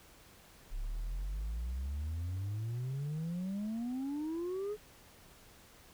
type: exponential sweep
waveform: sine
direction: up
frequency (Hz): 32.7 to 430.3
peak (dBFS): -32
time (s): 0.7-4.77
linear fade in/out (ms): 50
effects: tanh soft clip ceiling -34 dBFS + pink hiss -59 dBFS RMS until 5.93 s

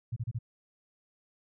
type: tone bursts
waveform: sine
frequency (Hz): 116.54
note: A#2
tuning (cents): 0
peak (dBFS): -30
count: 4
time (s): 0.12-0.389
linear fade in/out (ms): 10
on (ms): 44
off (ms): 31
effects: none

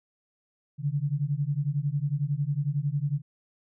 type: beating tone pair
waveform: sine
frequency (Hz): 138.59 / 149.59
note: C#3 / D3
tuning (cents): 0 / +32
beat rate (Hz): 11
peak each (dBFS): -28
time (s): 0.78-3.22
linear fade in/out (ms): 50
effects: none

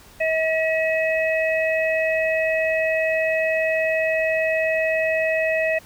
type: harmonic tone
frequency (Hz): 640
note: D#5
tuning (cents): +49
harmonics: 1 / 3 / 4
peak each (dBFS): -20 / -25 / -26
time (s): 0.2-5.79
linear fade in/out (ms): 10
effects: pink hiss -48 dBFS RMS until 5.85 s

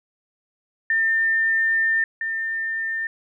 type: tone pair in turn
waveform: sine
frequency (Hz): 1802 / 1802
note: A6 / A6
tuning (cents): +41 / +41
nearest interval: unison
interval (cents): 0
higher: neither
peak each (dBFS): -17 / -23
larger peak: first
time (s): 0.9-2.04 / 2.21-3.07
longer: first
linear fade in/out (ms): 2
effects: none

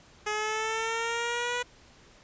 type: linear sweep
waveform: 10% pulse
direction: up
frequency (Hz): 420.8 to 491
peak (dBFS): -20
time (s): 0.26-1.63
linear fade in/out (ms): 10
effects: pink hiss -56 dBFS RMS until 2.23 s + resampled to 16000 Hz

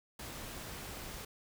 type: noise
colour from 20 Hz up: pink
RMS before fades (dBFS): -45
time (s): 0.19-1.25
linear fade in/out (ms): 5
effects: none

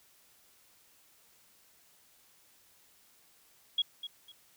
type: tone with echo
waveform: sine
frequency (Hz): 3317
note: G#7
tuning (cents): -3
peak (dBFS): -25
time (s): 3.78-3.82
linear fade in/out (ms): 5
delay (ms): 250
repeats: 2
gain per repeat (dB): -12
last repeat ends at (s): 4.32
effects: white hiss -64 dBFS RMS until 4.56 s

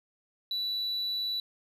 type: tone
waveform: sine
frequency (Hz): 3951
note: B7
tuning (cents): 0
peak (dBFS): -27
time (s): 0.51-1.4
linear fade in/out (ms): 2
effects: tanh soft clip ceiling -28 dBFS

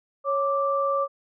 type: tone pair together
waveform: sine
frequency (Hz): 553 / 1172.5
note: C#5 / D6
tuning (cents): -4 / -3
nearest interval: octave + minor second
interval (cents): 1301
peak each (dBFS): -24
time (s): 0.24-1.08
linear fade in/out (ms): 50
effects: none

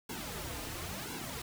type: noise with flanger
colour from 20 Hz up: pink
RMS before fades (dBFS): -41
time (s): 0.09-1.42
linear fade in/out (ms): 5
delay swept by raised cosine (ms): 1.6 to 5.4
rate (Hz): 0.96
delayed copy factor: -1
effects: none

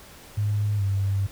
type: tone with pitch glide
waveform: sine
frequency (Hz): 103.83 to 98.34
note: G#2 to G2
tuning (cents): 0 to +6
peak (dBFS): -21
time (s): 0.37-1.27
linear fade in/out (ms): 10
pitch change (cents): -94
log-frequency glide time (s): 0.77-0.82
effects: pink hiss -47 dBFS RMS until 1.31 s

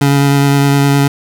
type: tone with vibrato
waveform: 25% pulse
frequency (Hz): 140.5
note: C#3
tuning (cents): +24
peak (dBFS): -4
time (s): 0.01-1.08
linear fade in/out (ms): 5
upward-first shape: triangle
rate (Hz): 9.7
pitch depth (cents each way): 15
effects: none

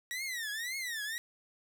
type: tone with vibrato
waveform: sawtooth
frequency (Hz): 1900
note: A#6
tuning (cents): +33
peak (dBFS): -32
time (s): 0.11-1.18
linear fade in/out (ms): 0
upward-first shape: triangle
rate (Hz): 1.9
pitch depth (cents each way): 250
effects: none

